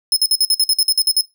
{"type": "tone bursts", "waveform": "sawtooth", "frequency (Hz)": 5170, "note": "E8", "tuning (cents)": -34, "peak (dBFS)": -8, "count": 12, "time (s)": [0.12, 1.21], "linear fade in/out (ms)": 2, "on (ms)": 45, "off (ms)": 50, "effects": ["noise-tail reverb RT60 0.2 s tail -19 dB re dry"]}